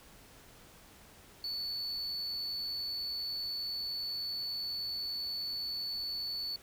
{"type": "tone", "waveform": "sine", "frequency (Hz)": 4455, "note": "C#8", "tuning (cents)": 8, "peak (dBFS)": -32, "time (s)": [1.44, 6.56], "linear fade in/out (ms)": 2, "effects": ["tanh soft clip ceiling -34 dBFS", "pink hiss -57 dBFS RMS until 6.62 s"]}